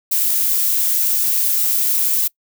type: noise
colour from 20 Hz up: violet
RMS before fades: -17 dBFS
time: 0.11-2.28 s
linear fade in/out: 10 ms
effects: noise-tail reverb RT60 0.1 s tail -24 dB re dry